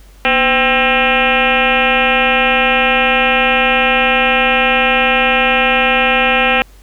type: tone with frequency modulation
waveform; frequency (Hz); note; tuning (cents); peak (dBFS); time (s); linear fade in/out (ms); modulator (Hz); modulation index
sine; 1600; G6; +35; -9; 0.25-6.62; 0; 272; 4.7
effects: added 48 Hz sine -39 dBFS peak until 6.82 s + pink hiss -48 dBFS RMS until 6.82 s